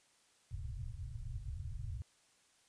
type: low-pass noise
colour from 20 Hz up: white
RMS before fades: -43 dBFS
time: 0.51-2.02 s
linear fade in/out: 0 ms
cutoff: 130 Hz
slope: 96 dB/octave
effects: white hiss -70 dBFS RMS until 2.68 s + resampled to 22050 Hz